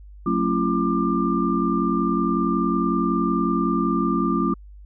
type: tone cluster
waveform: sine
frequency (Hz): 183.6 / 223.9 / 274.6 / 340 / 1192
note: F#3 / A3 / C#4 / F4 / D6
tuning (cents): -13 / +30 / -16 / -46 / +25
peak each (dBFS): -25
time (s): 0.26-4.54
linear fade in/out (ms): 5
effects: added 50 Hz sine -40 dBFS peak until 4.85 s